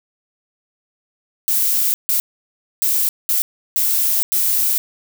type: noise bursts at uneven times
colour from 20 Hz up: violet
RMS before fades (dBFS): -17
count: 6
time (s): 1.48-1.94 / 2.09-2.2 / 2.82-3.09 / 3.29-3.42 / 3.76-4.23 / 4.32-4.78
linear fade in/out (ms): 0
effects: none